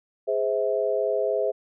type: chord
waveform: sine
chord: Ab augmented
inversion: none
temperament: just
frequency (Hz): 415.3 / 519.1 / 648.9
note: Ab4 / C5 / E5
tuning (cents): 0 / -14 / -27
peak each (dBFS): -26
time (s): 0.27-1.52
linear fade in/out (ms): 20
effects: none